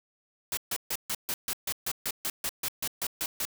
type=noise bursts; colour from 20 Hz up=white; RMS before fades=-31 dBFS; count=16; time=0.52-3.452 s; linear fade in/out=2 ms; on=52 ms; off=140 ms; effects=none